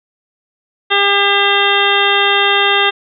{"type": "harmonic tone with a mistuned harmonic", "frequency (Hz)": 401.9, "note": "G4", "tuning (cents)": 43, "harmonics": [1, 2, 3, 4, 5, 7, 8, 9], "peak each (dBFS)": [-18, -18, -18, -18, -18, -18, -18, -18], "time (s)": [0.9, 2.91], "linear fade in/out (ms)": 20, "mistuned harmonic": 7, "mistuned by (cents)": -54, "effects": []}